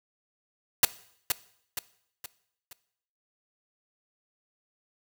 white noise with echo, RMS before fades -18 dBFS, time 0.83-0.85 s, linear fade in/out 2 ms, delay 470 ms, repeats 4, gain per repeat -7 dB, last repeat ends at 2.73 s, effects noise-tail reverb RT60 0.7 s tail -19 dB re dry

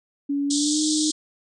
sine tone with pitch glide, 282.9 to 306.7 Hz, C#4 to D#4, +35 to -25 cents, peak -21 dBFS, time 0.29-1.11 s, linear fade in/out 10 ms, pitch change +140 cents, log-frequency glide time 0.47-0.81 s
white band-pass noise, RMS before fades -26 dBFS, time 0.5-1.12 s, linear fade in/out 10 ms, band 3300 to 8700 Hz, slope 96 dB/octave
effects none

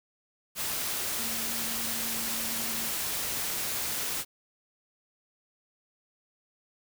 sine tone in noise, 227.8 Hz, A#3, 40 cents flat, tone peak -42 dBFS, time 1.15-2.91 s, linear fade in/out 50 ms, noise white, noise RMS -32 dBFS, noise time 0.55-4.25 s, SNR -13 dB, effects none

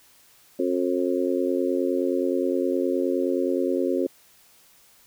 harmonic tone, 89.6 Hz, F2, 45 cents sharp, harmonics 3 / 4 / 5 / 6, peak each -26 / -25 / -29 / -28 dBFS, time 0.59-4.07 s, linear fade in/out 5 ms, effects white hiss -56 dBFS RMS until 5.06 s

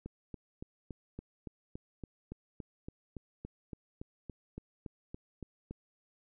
click train, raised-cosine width 3 ms, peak -29 dBFS, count 21, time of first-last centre 0.06-5.71 s, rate 3.54 Hz, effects none

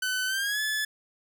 sawtooth tone with pitch glide, 1510 to 1724.5 Hz, F#6 to A6, +35 to -35 cents, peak -23 dBFS, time 0.02-0.85 s, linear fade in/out 5 ms, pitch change +230 cents, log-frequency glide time 0.26-0.61 s, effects none

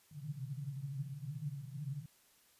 pink band-pass noise, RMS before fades -43 dBFS, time 0.11-2.06 s, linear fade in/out 5 ms, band 130 to 150 Hz, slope 96 dB/octave, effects white hiss -68 dBFS RMS until 2.59 s + resampled to 32000 Hz

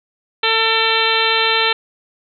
harmonic tone with a mistuned harmonic, 447.9 Hz, A4, 31 cents sharp, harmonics 1 / 2 / 3 / 4 / 5 / 6 / 7 / 8 / 9, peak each -22 / -22 / -22 / -22 / -22 / -22 / -22 / -22 / -22 dBFS, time 0.43-1.73 s, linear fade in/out 5 ms, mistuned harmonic 5, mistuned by +34 cents, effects none

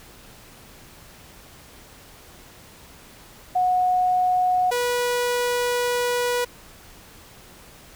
sine / sawtooth tone pair in turn, 731 / 487.9 Hz, F#5 / B4, -21 / -21 cents, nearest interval perfect fifth, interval 700 cents, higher first, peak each -17 dBFS, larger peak neither, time 3.55-4.71 / 4.71-6.45 s, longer second, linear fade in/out 10 ms, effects pink hiss -47 dBFS RMS until 7.95 s

